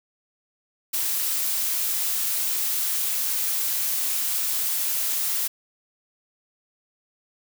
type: noise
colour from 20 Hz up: blue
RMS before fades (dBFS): -25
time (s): 0.93-5.48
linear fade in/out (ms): 10
effects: none